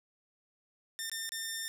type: tone with dropouts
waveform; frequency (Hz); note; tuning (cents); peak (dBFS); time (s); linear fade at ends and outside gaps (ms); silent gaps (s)
10% pulse; 1805; A6; +44; -27; 0.99-1.68; 0; 1.097-1.116 / 1.292-1.32
effects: none